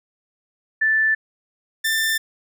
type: tone pair in turn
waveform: sine / sawtooth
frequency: 1760 / 1782.5 Hz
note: A6 / A6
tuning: 0 / +22 cents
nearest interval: unison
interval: 22 cents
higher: second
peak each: -15 dBFS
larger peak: neither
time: 0.81-1.15 / 1.84-2.18 s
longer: neither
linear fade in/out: 10 ms
effects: none